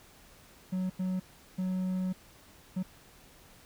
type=tone bursts at uneven times; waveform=triangle; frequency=185.3 Hz; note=F#3; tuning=3 cents sharp; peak=-27 dBFS; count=4; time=0.72-0.9 / 0.99-1.2 / 1.58-2.13 / 2.76-2.83 s; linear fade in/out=10 ms; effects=pink hiss -57 dBFS RMS until 3.65 s